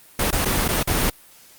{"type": "noise with dropouts", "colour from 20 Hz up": "pink", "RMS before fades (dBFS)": -20, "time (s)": [0.19, 1.1], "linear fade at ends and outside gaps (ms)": 5, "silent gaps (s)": [[0.308, 0.326], [0.449, 0.455], [0.68, 0.687], [0.83, 0.873]], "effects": ["white hiss -49 dBFS RMS until 1.58 s", "Opus 32 kbps"]}